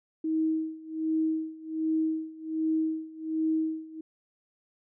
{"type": "tone with tremolo", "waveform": "sine", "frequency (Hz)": 317.6, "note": "D#4", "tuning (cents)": 36, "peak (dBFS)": -23, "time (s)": [0.24, 4.01], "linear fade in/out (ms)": 5, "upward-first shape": "sine", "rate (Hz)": 1.3, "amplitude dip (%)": 90, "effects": []}